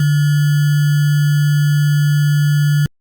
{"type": "tone with sample-and-hold", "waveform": "sine", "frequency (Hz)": 147.1, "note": "D3", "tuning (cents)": 3, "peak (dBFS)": -10, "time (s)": [0, 2.86], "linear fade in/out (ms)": 2, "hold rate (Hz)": 1575, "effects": ["Opus 48 kbps"]}